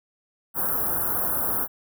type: band-stop noise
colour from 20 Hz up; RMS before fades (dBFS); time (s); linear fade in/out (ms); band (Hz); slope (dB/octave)
white; -25; 0.54-1.68; 50; 1500 to 11000; 48
effects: none